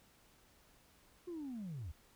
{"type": "linear sweep", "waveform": "sine", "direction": "down", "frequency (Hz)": [363.4, 66.8], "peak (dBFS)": -40, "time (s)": [1.27, 1.92], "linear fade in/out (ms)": 10, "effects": ["tanh soft clip ceiling -39 dBFS", "pink hiss -67 dBFS RMS until 2.15 s"]}